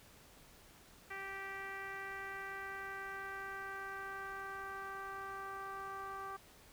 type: tone with low-pass filter sweep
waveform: 10% pulse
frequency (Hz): 390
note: G4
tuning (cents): -9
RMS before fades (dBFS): -45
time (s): 1.1-6.37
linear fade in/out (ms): 10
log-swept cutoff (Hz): 2100 to 1200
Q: 2.8
effects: pink hiss -61 dBFS RMS until 6.72 s